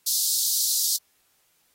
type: high-pass noise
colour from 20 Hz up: pink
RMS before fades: -24 dBFS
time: 0.06-0.97 s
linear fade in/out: 10 ms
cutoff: 4100 Hz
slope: 48 dB/octave
effects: white hiss -66 dBFS RMS until 1.74 s + AAC 48 kbps